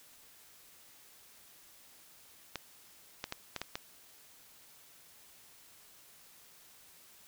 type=clicks; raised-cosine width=0.2 ms; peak=-19 dBFS; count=6; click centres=2.557 / 3.241 / 3.324 / 3.563 / 3.616 / 3.755 s; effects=white hiss -59 dBFS RMS until 7.27 s